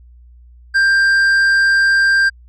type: tone with tanh clipping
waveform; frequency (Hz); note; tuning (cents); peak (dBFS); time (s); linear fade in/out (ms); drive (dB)
sine; 1586; G6; +20; -11; 0.74-2.3; 20; 7
effects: added 60 Hz sine -40 dBFS peak until 2.48 s